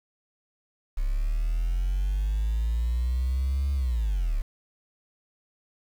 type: linear two-way sweep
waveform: sine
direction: up then down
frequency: 32.93 to 70.1 to 32.93 Hz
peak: -21 dBFS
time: 0.97-4.42 s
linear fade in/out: 10 ms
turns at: 3.73 s
effects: tanh soft clip ceiling -21 dBFS + 8-bit